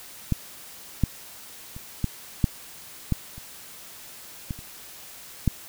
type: clicks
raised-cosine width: 5 ms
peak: -9 / -7 / -26 / -11 / -6 / -9 / -28 / -17 / -29 / -7 dBFS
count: 10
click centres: 0.323 / 1.037 / 1.765 / 2.043 / 2.442 / 3.123 / 3.38 / 4.508 / 4.59 / 5.477 s
effects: white hiss -44 dBFS RMS until 5.68 s